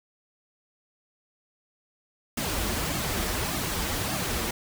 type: noise with flanger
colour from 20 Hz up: pink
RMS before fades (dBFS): -29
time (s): 2.37-4.51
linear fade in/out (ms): 5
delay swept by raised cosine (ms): 2 to 7.6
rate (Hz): 1.7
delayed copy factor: -0.8
effects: none